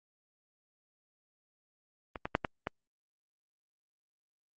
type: clicks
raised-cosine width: 0.5 ms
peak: -23 / -18 / -10 / -15 / -17 dBFS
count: 5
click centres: 2.158 / 2.255 / 2.351 / 2.448 / 2.671 s
effects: Opus 32 kbps